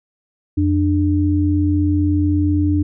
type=tone pair together; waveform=sine; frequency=88.39 / 297.3 Hz; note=F2 / D4; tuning=+21 / +21 cents; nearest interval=octave + major sixth; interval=2100 cents; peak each=-16 dBFS; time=0.57-2.83 s; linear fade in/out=10 ms; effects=none